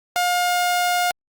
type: tone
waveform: sawtooth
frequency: 712 Hz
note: F5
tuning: 33 cents sharp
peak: -14 dBFS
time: 0.16-1.11 s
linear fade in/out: 0 ms
effects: Opus 48 kbps